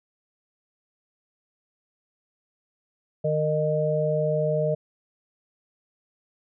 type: harmonic tone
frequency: 153.3 Hz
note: D#3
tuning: 25 cents flat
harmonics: 1 / 3 / 4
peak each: -26 / -27 / -24 dBFS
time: 3.24-4.75 s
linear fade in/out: 10 ms
effects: none